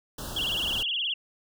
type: band-stop noise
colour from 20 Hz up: pink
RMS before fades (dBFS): -37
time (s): 0.18-0.83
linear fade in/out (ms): 5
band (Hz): 1700 to 2800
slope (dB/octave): 96
type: tone with vibrato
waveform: sine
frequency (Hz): 3056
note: G7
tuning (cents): -45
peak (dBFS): -26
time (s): 0.36-1.14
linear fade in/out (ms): 5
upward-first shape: sine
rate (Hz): 19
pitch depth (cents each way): 180
effects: none